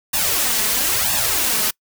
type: noise with flanger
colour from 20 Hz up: white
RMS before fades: -19 dBFS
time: 0.13-1.71 s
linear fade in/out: 10 ms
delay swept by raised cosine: 1.1 to 4.7 ms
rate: 1 Hz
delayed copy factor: +0.8
effects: noise-tail reverb RT60 0.1 s tail -26 dB re dry